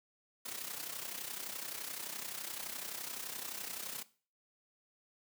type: noise with amplitude modulation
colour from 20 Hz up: white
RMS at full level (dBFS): -40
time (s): 0.45-4.03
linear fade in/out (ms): 10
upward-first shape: sine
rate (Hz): 31.7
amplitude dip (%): 65
effects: noise-tail reverb RT60 0.4 s tail -18 dB re dry + high-pass 150 Hz 12 dB/octave